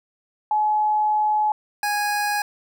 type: tone pair in turn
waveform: sine / 25% pulse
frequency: 850 / 827.2 Hz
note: G#5 / G#5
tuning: +40 / -7 cents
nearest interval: unison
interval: 47 cents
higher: first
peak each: -17 dBFS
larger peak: neither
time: 0.51-1.52 / 1.83-2.42 s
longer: first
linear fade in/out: 2 ms
effects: none